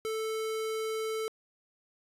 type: tone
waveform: square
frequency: 440 Hz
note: A4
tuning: in tune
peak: -32 dBFS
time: 0.05-1.28 s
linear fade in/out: 0 ms
effects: resampled to 32000 Hz + 11-bit